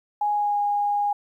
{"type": "tone with pitch glide", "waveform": "sine", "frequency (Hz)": [830.6, 820.1], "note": ["G#5", "G#5"], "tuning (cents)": [0, -22], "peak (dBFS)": -20, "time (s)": [0.21, 1.13], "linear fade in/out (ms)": 5, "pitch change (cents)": -22, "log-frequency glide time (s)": [0.32, 0.59], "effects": ["10-bit"]}